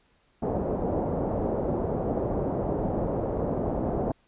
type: low-pass noise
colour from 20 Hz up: white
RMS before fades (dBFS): -28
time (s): 0.42-4.12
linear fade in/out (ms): 5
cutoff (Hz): 650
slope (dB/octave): 24
effects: pink hiss -66 dBFS RMS until 4.27 s + resampled to 8000 Hz